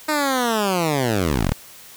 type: linear sweep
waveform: 10% pulse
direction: down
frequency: 311.1 to 31.48 Hz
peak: -10 dBFS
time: 0.08-1.53 s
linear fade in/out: 10 ms
effects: white hiss -43 dBFS RMS until 1.96 s